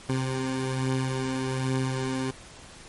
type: beating tone pair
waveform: 20% pulse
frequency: 130.81 / 132.01 Hz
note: C3 / C3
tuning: 0 / +16 cents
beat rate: 1.2 Hz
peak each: -22 / -28 dBFS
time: 0.09-2.31 s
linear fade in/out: 5 ms
effects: pink hiss -47 dBFS RMS until 2.88 s + MP3 48 kbps